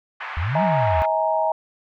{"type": "band-pass noise", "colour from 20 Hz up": "white", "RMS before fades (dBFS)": -32, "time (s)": [0.2, 1.06], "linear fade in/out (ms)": 10, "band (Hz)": [810, 2100], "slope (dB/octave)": 24}
{"type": "exponential two-way sweep", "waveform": "sine", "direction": "up then down", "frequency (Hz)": [72.3, 201, 72.3], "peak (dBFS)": -21, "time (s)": [0.37, 1.02], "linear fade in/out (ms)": 0, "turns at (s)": 0.63}
{"type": "chord", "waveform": "sine", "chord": "D# suspended fourth", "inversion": "none", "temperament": "equal with one note detuned", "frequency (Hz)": [638.3, 830.6, 932.3], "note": ["D#5", "G#5", "A#5"], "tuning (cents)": [44, 0, 0], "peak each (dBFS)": [-21, -24, -23], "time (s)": [0.55, 1.52], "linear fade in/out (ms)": 2}
{"effects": []}